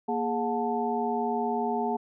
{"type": "tone cluster", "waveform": "sine", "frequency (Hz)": [235, 416.7, 723, 880], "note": ["A#3", "G#4", "F#5", "A5"], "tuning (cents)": [14, 6, -40, 0], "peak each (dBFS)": -31, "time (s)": [0.08, 1.97], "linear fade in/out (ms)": 10, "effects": []}